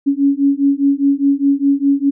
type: beating tone pair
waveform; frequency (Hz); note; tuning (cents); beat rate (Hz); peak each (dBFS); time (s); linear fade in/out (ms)
sine; 276.9 / 281.8; C#4 / C#4; -2 / +29; 4.9; -14; 0.06-2.11; 20
effects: none